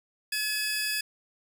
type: tone cluster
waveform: sawtooth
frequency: 1702 / 2568 / 4838 Hz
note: G#6 / E7 / D#8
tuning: +42 / -46 / -49 cents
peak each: -29 dBFS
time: 0.32-1.01 s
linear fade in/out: 5 ms
effects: none